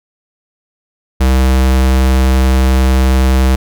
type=tone; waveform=square; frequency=65.1 Hz; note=C2; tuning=8 cents flat; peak=-8 dBFS; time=1.2-3.56 s; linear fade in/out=10 ms; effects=none